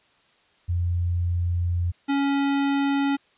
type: tone pair in turn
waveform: sine / square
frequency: 87.31 / 279 Hz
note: F2 / C#4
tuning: 0 / +11 cents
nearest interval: octave + minor sixth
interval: 2011 cents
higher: second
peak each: -21 dBFS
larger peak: neither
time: 0.68-1.92 / 2.08-3.17 s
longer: first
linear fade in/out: 20 ms
effects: white hiss -61 dBFS RMS until 3.37 s + resampled to 8000 Hz